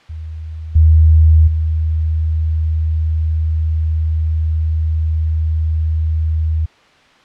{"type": "tone with level steps", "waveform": "sine", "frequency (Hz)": 79.2, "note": "D#2", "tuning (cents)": 31, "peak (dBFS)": [-24, -5, -13], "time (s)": [0.09, 6.66], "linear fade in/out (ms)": 10, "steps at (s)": [0.75, 1.47], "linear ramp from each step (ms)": 10, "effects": ["white hiss -48 dBFS RMS until 7.24 s", "low-pass 3000 Hz 12 dB/octave"]}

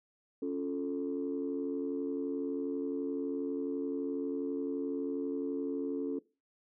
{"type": "chord", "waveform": "sine", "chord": "Db augmented", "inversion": "none", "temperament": "equal", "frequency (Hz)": [277.2, 349.2, 440], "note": ["Db4", "F4", "A4"], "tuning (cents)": [0, 0, 0], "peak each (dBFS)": [-34, -39, -36], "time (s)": [0.42, 6.19], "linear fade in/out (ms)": 5, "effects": ["noise-tail reverb RT60 0.3 s tail -20 dB re dry", "tanh soft clip ceiling -25 dBFS"]}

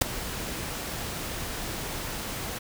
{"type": "noise with ADSR envelope", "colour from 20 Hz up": "pink", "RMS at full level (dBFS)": -17, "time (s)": [0.01, 2.59], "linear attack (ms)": 9, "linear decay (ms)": 6, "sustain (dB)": -17, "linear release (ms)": 14, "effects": []}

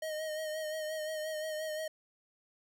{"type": "tone with vibrato", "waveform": "square", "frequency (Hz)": 622.3, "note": "D#5", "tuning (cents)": 0, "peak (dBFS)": -36, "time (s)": [0.02, 1.88], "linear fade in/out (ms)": 5, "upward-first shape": "sine", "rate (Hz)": 5.7, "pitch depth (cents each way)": 34, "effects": []}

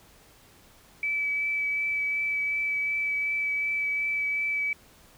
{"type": "tone with vibrato", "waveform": "sine", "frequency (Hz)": 2300, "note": "D7", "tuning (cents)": -37, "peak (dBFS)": -25, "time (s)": [1.03, 4.73], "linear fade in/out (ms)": 2, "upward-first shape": "triangle", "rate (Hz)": 2.7, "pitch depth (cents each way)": 13, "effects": ["pink hiss -56 dBFS RMS until 5.17 s"]}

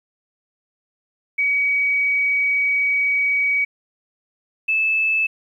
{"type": "tone pair in turn", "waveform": "sine", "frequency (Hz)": [2264, 2620], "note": ["C#7", "E7"], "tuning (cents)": [36, -11], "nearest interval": "minor third", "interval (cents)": 253, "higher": "second", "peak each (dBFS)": -16, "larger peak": "neither", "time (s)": [[1.38, 3.65], [4.68, 5.27]], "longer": "first", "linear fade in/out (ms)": 10, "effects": ["9-bit"]}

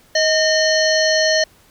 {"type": "harmonic tone with a mistuned harmonic", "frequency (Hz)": 610, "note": "D#5", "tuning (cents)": -34, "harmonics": [1, 3, 5, 7, 9, 10], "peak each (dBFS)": [-16, -19, -27, -20, -27, -25], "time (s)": [0.15, 1.44], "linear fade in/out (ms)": 5, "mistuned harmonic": 1, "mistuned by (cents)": 55, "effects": ["pink hiss -52 dBFS RMS until 1.7 s"]}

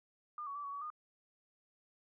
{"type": "tone with pitch steps", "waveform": "sine", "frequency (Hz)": [1207, 1121, 1160, 1122, 1135, 1222], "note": ["D6", "C#6", "D6", "C#6", "C#6", "D#6"], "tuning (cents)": [47, 19, -22, 21, 41, -32], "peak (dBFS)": -40, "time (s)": [0.38, 0.902], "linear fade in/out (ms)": 2, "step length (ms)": 87, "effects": []}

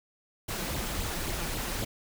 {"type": "noise with flanger", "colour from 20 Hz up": "pink", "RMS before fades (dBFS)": -33, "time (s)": [0.48, 1.85], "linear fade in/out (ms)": 10, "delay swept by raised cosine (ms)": [0.25, 5.95], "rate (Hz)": 3.7, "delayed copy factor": 0.65, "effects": []}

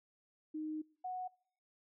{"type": "tone pair in turn", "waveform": "sine", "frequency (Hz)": [309.6, 736.4], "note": ["D#4", "F#5"], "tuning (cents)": [-9, -8], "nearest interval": "octave + minor third", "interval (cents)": 1501, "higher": "second", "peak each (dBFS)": [-38, -38], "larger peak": "neither", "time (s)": [[0.54, 0.82], [1.04, 1.28]], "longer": "first", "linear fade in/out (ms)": 10, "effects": ["noise-tail reverb RT60 0.6 s tail -25 dB re dry"]}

